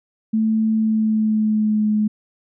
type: tone with pitch glide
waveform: sine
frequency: 220 to 212.6 Hz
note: A3 to G#3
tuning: 0 to +41 cents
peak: -15 dBFS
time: 0.33-2.08 s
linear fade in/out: 10 ms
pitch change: -59 cents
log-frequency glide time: 0.75-1.89 s
effects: none